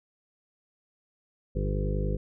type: harmonic tone with a mistuned harmonic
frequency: 50.3 Hz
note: G1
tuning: 45 cents sharp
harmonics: 1 / 2 / 3 / 4 / 6 / 7 / 8 / 9 / 10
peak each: -28 / -34 / -33 / -37 / -42 / -42 / -38 / -44 / -38 dBFS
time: 1.55-2.17 s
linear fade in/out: 10 ms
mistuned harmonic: 9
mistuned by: -19 cents
effects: none